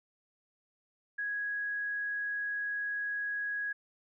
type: tone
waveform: sine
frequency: 1661.2 Hz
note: G#6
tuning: in tune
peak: -32 dBFS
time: 1.18-3.73 s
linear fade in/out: 10 ms
effects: none